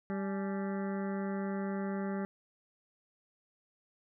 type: harmonic tone with a mistuned harmonic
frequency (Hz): 196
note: G3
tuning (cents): 0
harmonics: 1 / 2 / 3 / 4 / 6 / 7 / 8 / 9 / 10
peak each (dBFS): -34 / -40 / -44 / -46 / -50 / -51 / -52 / -53 / -54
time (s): 0.1-2.25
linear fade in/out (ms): 0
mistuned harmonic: 4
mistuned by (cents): +120
effects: none